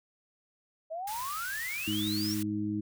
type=exponential sweep; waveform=sine; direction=up; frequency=621 to 5780 Hz; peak=-34 dBFS; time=0.9-2.35 s; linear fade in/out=20 ms
type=band-stop noise; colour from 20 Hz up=white; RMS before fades=-41 dBFS; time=1.07-2.43 s; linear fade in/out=5 ms; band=140 to 1100 Hz; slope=24 dB/octave
type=harmonic tone; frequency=104.7 Hz; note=G#2; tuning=15 cents sharp; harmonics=1 / 2 / 3; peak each=-38 / -34 / -32 dBFS; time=1.87-2.81 s; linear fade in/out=10 ms
effects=none